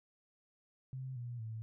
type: tone with pitch steps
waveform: sine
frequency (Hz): 130.81 / 120.65 / 111.28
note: C3 / B2 / A2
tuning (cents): 0 / -40 / +20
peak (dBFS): -40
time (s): 0.93-1.62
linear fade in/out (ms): 0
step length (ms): 230
effects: none